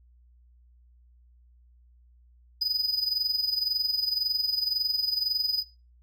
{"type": "tone with amplitude modulation", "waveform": "triangle", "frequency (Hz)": 4978, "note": "D#8", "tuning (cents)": 0, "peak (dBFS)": -20, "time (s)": [2.61, 5.63], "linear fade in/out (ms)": 10, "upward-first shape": "sine", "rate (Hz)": 21.9, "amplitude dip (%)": 70, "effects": ["noise-tail reverb RT60 0.3 s tail -19 dB re dry", "added 60 Hz sine -55 dBFS peak until 6.02 s"]}